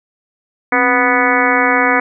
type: harmonic tone with a mistuned harmonic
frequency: 246.9 Hz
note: B3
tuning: in tune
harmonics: 1 / 2 / 3 / 4 / 5 / 6 / 7 / 8 / 9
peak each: -19 / -19 / -19 / -19 / -19 / -19 / -19 / -19 / -19 dBFS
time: 0.72-2 s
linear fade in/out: 5 ms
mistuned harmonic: 1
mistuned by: +130 cents
effects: none